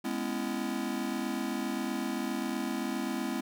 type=chord; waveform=square; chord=C# minor seventh; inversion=second; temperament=just; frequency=207.9 / 249.5 / 277.2 / 332.6 Hz; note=G#3 / B3 / C#4 / E4; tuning=+2 / +18 / 0 / +16 cents; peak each=-38 / -36 / -39 / -38 dBFS; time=0.04-3.41 s; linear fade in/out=10 ms; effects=none